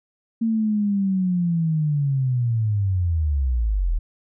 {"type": "linear sweep", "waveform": "sine", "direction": "down", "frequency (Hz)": [228.9, 37.19], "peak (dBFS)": -18, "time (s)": [0.41, 3.99], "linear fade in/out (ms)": 10, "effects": []}